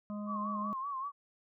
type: harmonic tone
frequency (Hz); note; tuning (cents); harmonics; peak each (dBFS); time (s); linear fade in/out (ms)
207.7; G#3; 0; 1 / 3 / 5 / 6; -37 / -47 / -51 / -53; 0.1-0.73; 0
type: tone with vibrato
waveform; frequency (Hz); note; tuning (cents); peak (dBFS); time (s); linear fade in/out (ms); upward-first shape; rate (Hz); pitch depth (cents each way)
sine; 1095; C#6; -22; -35; 0.26-1.12; 50; sine; 5.2; 86
effects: none